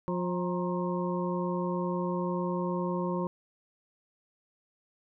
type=harmonic tone with a mistuned harmonic; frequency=177.9 Hz; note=F3; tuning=32 cents sharp; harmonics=1 / 2 / 3 / 5 / 6; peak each=-31 / -34 / -36 / -38 / -39 dBFS; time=0.08-3.27 s; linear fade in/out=0 ms; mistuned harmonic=5; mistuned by=+84 cents; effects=none